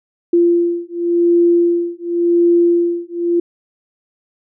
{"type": "beating tone pair", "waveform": "sine", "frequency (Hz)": [343.9, 344.81], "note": ["F4", "F4"], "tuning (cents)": [-27, -22], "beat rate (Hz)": 0.91, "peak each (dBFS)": -14, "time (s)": [0.33, 3.4], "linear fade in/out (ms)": 5, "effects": []}